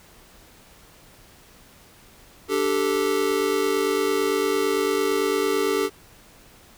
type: chord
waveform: square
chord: D suspended fourth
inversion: none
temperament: just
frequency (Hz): 293.7 / 391.6 / 440.5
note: D4 / G4 / A4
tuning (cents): 0 / -2 / +2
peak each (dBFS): -29 / -24 / -25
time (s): 2.48-5.9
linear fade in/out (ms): 50
effects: pink hiss -51 dBFS RMS until 6.77 s